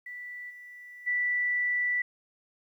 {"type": "tone with level steps", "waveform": "sine", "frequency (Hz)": 1968, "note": "B6", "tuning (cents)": -7, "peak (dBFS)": [-38, -44, -25], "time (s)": [0.06, 2.02], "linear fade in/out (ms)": 5, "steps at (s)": [0.49, 1.06], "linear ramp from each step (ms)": 20, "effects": ["11-bit"]}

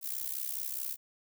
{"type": "noise with amplitude modulation", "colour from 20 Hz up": "violet", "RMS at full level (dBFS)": -33, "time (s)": [0.01, 0.97], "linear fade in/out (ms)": 50, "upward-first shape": "sine", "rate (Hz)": 64.7, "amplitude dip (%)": 85, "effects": []}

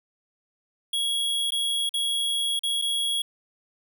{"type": "tone with dropouts", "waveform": "square", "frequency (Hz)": 3322, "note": "G#7", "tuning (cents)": 0, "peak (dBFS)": -24, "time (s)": [0.93, 3.22], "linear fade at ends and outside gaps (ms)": 5, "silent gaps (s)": [[1.506, 1.52], [1.893, 1.939], [2.593, 2.634], [2.816, 2.821]], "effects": []}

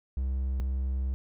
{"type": "tone pair in turn", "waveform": "triangle", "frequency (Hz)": [65.6, 65.6], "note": ["C2", "C2"], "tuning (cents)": [5, 5], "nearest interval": "unison", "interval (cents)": 0, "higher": "neither", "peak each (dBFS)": -25, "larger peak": "neither", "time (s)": [[0.17, 0.6], [0.6, 1.14]], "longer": "second", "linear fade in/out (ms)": 0, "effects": []}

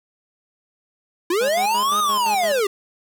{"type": "linear two-way sweep", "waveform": "square", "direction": "up then down", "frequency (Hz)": [325.2, 1267, 380.2], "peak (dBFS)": -18, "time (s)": [1.3, 2.67], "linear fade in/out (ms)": 5, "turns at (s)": 1.99}
{"type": "tone with tremolo", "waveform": "10% pulse", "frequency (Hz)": 207.7, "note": "G#3", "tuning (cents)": 0, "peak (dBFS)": -21, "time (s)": [1.4, 2.61], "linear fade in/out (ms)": 20, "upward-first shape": "square", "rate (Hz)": 5.8, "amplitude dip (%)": 65}
{"effects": []}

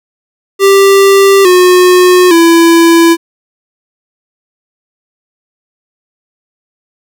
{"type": "tone with pitch steps", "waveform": "square", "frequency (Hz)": [393, 362.5, 334.3], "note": ["G4", "F#4", "E4"], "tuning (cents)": [4, -35, 24], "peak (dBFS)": -3, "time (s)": [0.59, 3.17], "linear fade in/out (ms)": 50, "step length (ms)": 860, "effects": []}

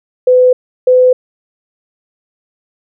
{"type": "tone pair in turn", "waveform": "sine", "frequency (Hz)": [504, 505.9], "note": ["B4", "B4"], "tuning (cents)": [35, 42], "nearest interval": "unison", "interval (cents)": 7, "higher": "second", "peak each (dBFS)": -4, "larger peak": "neither", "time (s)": [[0.27, 0.53], [0.87, 1.13]], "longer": "neither", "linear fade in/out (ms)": 5, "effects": []}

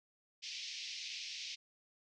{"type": "band-pass noise", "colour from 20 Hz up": "white", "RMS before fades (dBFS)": -45, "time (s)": [0.42, 1.56], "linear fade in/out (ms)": 20, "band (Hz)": [2200, 5800], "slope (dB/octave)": 48, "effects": []}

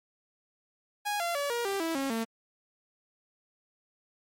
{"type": "tone with pitch steps", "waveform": "sawtooth", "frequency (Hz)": [826, 686.6, 570.7, 474.4, 394.3, 327.8, 272.5, 226.5], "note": ["G#5", "F5", "D5", "A#4", "G4", "E4", "C#4", "A#3"], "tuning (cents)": [-10, -30, -50, 30, 10, -10, -29, -50], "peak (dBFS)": -25, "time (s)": [1.05, 2.25], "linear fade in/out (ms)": 20, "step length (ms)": 150, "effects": ["MP3 64 kbps"]}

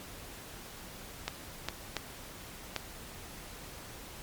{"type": "clicks", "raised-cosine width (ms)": 0.2, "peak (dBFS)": -14, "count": 4, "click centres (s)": [1.28, 1.686, 1.967, 2.763], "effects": ["pink hiss -47 dBFS RMS until 4.22 s", "MP3 96 kbps"]}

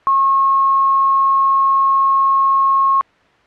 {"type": "tone with quantisation", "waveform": "sine", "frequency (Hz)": 1086, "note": "C#6", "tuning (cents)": -36, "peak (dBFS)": -10, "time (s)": [0.07, 3.01], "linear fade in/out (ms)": 0, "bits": 5, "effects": ["white hiss -51 dBFS RMS until 3.46 s", "low-pass 2000 Hz 12 dB/octave"]}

